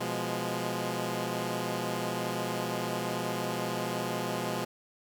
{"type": "chord", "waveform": "10% pulse", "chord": "F diminished", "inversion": "second", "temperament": "equal", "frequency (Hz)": [123.47, 174.61, 207.7], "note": ["Cb3", "F3", "Ab3"], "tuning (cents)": [0, 0, 0], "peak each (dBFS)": -27, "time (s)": [0, 4.65], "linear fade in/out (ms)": 10, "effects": []}